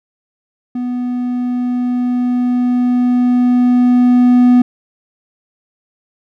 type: tone with level ramp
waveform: triangle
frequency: 246.9 Hz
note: B3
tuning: in tune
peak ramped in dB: -15 to -3 dBFS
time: 0.75-4.62 s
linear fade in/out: 5 ms
effects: none